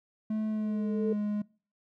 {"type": "tone with pitch glide", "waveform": "triangle", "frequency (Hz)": [216.3, 208.4], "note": ["A3", "G#3"], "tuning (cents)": [-29, 6], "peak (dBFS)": -26, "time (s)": [0.3, 1.42], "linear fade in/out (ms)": 5, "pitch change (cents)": -65, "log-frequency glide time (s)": [0.49, 0.91]}
{"type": "tone with exponential growth", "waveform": "sine", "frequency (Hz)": 440, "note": "A4", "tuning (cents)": 0, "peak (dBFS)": -25, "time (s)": [0.34, 1.13], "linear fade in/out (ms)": 5, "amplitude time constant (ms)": 170}
{"effects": ["noise-tail reverb RT60 0.4 s tail -23 dB re dry"]}